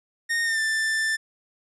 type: tone with pitch glide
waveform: 45% pulse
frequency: 1847 to 1772.8 Hz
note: A#6 to A6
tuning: -16 to +13 cents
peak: -22 dBFS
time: 0.29-1.17 s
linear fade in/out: 20 ms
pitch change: -71 cents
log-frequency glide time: 0.44-0.6 s
effects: resampled to 24000 Hz